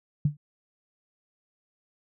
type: tone with exponential decay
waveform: sine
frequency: 147.1 Hz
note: D3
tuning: 3 cents sharp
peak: -16 dBFS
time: 0.25-0.37 s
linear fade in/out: 5 ms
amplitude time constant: 26 ms
effects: none